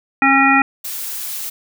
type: harmonic tone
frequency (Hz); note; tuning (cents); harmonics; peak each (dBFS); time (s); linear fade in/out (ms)
271.9; C#4; -33; 1 / 3 / 5 / 7 / 9; -16 / -16 / -16 / -16 / -16; 0.22-0.62; 2
type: noise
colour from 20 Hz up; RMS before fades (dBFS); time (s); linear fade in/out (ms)
blue; -26; 0.84-1.5; 10
effects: none